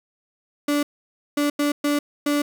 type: tone bursts at uneven times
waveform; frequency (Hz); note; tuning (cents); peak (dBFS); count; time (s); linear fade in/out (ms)
35% pulse; 290.8; D4; -17; -17; 5; 0.68-0.83 / 1.37-1.5 / 1.59-1.72 / 1.84-1.99 / 2.26-2.42; 5
effects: none